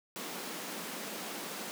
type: high-pass noise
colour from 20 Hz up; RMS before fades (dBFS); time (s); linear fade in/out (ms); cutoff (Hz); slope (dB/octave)
pink; -41; 0.16-1.71; 0; 180; 48
effects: none